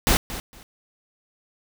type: noise with echo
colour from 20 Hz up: pink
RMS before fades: -18 dBFS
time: 0.07-0.17 s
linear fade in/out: 0 ms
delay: 230 ms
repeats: 2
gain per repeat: -14 dB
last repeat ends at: 0.63 s
effects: none